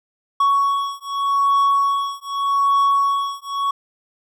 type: beating tone pair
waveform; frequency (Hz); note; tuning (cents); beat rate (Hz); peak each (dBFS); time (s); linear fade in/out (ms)
triangle; 1115 / 1115.83; C#6 / C#6; +10 / +11; 0.83; -17; 0.4-3.71; 5
effects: none